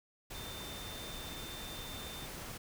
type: tone in noise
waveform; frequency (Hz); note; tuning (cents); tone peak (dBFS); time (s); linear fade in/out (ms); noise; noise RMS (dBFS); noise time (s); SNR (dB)
sine; 3587; A7; +33; -48; 0.34-2.26; 10; pink; -45; 0.3-2.58; -6
effects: none